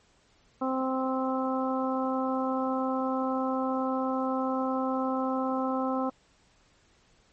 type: harmonic tone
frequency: 261.6 Hz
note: C4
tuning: in tune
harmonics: 1 / 2 / 3 / 4 / 5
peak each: -29 / -32 / -34 / -35 / -36 dBFS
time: 0.61-6.1 s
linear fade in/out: 10 ms
effects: pink hiss -64 dBFS RMS until 7.32 s + MP3 32 kbps